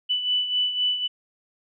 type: beating tone pair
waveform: sine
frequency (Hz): 2980 / 2983.9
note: F#7 / F#7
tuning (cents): +12 / +14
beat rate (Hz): 3.9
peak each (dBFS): -22 / -29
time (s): 0.09-1.08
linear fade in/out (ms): 20
effects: none